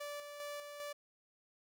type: tone with tremolo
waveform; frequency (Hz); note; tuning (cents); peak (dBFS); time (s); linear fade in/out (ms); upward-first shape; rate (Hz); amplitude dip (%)
sawtooth; 582; D5; -16; -38; 0-0.93; 10; square; 2.5; 45
effects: none